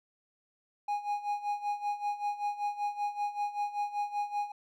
triangle tone with tremolo, 824 Hz, G#5, 14 cents flat, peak -26 dBFS, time 0.88-4.52 s, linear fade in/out 5 ms, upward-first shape sine, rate 5.2 Hz, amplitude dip 80%, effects none

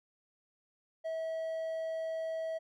triangle tone, 647 Hz, E5, 32 cents flat, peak -32 dBFS, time 1.04-2.59 s, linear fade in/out 20 ms, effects none

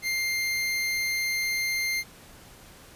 square tone pair together, 2100 / 4208 Hz, C7 / C8, +6 / +9 cents, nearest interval octave, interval 1203 cents, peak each -27 / -33 dBFS, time 0.02-2.04 s, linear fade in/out 50 ms, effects pink hiss -50 dBFS RMS until 2.95 s + resampled to 32000 Hz

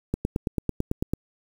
click train, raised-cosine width 3 ms, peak -11 dBFS, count 10, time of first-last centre 0.14-1.136 s, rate 9.04 Hz, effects 7-bit

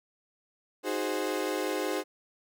35% pulse chord, Ab dominant seventh, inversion second, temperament equal, 311.1 / 370 / 415.3 / 523.3 Hz, Eb4 / Gb4 / Ab4 / C5, 0 / 0 / 0 / 0 cents, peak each -33 dBFS, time 0.83-2.04 s, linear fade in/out 50 ms, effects none

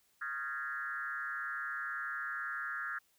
sine tone with frequency modulation, 1528 Hz, G6, 45 cents flat, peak -36 dBFS, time 0.21-2.99 s, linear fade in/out 10 ms, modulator 142 Hz, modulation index 1.8, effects white hiss -72 dBFS RMS until 3.18 s

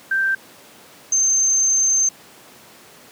sine tone pair in turn, 1568 / 6285 Hz, G6 / G8, 0 / +4 cents, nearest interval 2 octaves, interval 2404 cents, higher second, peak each -16 / -14 dBFS, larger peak second, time 0.11-0.35 / 1.12-2.09 s, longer second, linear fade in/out 5 ms, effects pink hiss -45 dBFS RMS until 3.11 s + high-pass 200 Hz 12 dB/octave

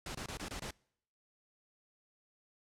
pink noise bursts, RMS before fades -42 dBFS, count 6, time 0.06-0.708 s, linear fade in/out 2 ms, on 88 ms, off 24 ms, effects noise-tail reverb RT60 0.7 s tail -26 dB re dry + low-pass 9000 Hz 12 dB/octave

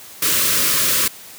white band-stop noise, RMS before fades -17 dBFS, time 0.22-1.08 s, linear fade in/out 5 ms, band 630 to 990 Hz, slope 96 dB/octave, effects white hiss -39 dBFS RMS until 1.38 s + high-pass 80 Hz 12 dB/octave

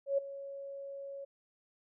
sine tone with ADSR envelope, 554.4 Hz, C#5, in tune, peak -25 dBFS, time 0.06-1.25 s, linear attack 120 ms, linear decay 9 ms, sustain -16 dB, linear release 11 ms, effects none

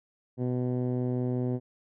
10% pulse tone with low-pass filter, 124.9 Hz, B2, 20 cents sharp, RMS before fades -29 dBFS, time 0.37-1.6 s, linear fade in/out 50 ms, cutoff 330 Hz, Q 0.72, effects none

